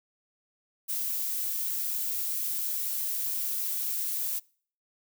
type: noise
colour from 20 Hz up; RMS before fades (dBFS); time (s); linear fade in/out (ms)
violet; -31; 0.88-4.4; 20
effects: noise-tail reverb RT60 0.5 s tail -25 dB re dry